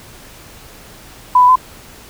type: tone with pitch steps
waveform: sine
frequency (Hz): 998 / 992 / 1019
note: B5 / B5 / C6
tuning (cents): +18 / +7 / -46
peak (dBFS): -5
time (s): 1.35-1.557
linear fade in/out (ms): 5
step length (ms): 69
effects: pink hiss -39 dBFS RMS until 2.09 s